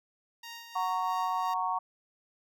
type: tone with tremolo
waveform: 10% pulse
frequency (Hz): 932.3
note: A#5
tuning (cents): 0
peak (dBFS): -33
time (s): 0.43-1.54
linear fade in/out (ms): 5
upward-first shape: sine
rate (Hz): 3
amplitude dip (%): 50
type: chord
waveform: sine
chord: F# major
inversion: none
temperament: just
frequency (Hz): 740 / 925 / 1110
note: F#5 / A#5 / C#6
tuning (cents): 0 / -14 / +2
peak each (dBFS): -33 / -32 / -32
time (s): 0.75-1.79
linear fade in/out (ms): 10
effects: none